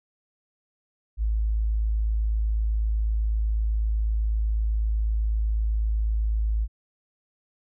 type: tone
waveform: sine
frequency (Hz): 54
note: A1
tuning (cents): -32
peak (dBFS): -21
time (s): 1.17-6.68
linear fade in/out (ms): 50
effects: none